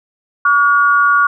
sine tone pair together, 1142 / 1434 Hz, D6 / F6, -49 / +45 cents, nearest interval major third, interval 394 cents, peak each -11 dBFS, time 0.45-1.27 s, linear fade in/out 5 ms, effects none

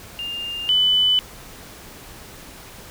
sine tone pair in turn, 2806 / 3000 Hz, F7 / F#7, +8 / +23 cents, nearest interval minor second, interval 115 cents, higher second, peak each -26 / -14 dBFS, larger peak second, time 0.19-0.69 / 0.69-1.19 s, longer neither, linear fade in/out 0 ms, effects pink hiss -41 dBFS RMS until 2.9 s

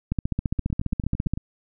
two click trains, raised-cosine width 5 ms, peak -17 / -11 dBFS, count 8 / 19, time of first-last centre 0.59-1.375 / 0.12-1.336 s, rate 8.92 / 14.8 Hz, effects none

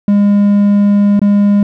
triangle tone with dropouts, 203.4 Hz, G#3, 36 cents flat, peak -4 dBFS, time 0.08-1.63 s, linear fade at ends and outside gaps 2 ms, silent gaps 1.194-1.216 s, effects none

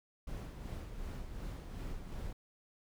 brown noise with tremolo, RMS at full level -41 dBFS, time 0.27-2.33 s, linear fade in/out 5 ms, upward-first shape sine, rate 2.7 Hz, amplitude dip 45%, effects none

